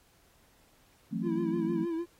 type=chord; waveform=sine; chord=F# half-diminished seventh; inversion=third; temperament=just; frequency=166.5 / 185 / 222 / 266.4 Hz; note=E3 / F#3 / A3 / C4; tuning=+18 / 0 / +16 / +31 cents; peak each=-37 / -36 / -34 / -38 dBFS; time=1.11-1.86 s; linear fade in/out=20 ms
type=tone with vibrato; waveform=triangle; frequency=334 Hz; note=E4; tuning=23 cents sharp; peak=-28 dBFS; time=1.22-2.06 s; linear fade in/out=50 ms; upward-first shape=sine; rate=6.5 Hz; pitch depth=60 cents each way
effects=pink hiss -65 dBFS RMS until 2.19 s + AAC 48 kbps